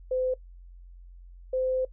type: tone pair in turn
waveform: sine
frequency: 512 / 515.9 Hz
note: C5 / C5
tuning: -38 / -24 cents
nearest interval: unison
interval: 14 cents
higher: second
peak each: -24 dBFS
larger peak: neither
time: 0.11-0.34 / 1.53-1.85 s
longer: second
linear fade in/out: 5 ms
effects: noise-tail reverb RT60 0.1 s tail -19 dB re dry + added 44 Hz sine -45 dBFS peak until 1.92 s